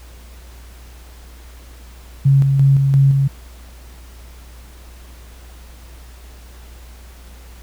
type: tone with tremolo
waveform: sine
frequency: 137.4 Hz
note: C#3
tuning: 15 cents flat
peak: -8 dBFS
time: 2.25-3.28 s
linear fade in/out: 10 ms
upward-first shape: square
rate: 2.9 Hz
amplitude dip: 35%
effects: added 60 Hz sine -37 dBFS peak until 7.62 s + pink hiss -46 dBFS RMS until 7.62 s